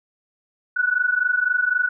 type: tone pair together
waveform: sine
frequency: 1464 / 1487.9 Hz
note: F#6 / F#6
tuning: -19 / +9 cents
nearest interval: unison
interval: 28 cents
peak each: -21 / -20 dBFS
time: 0.76-1.89 s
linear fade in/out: 10 ms
effects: none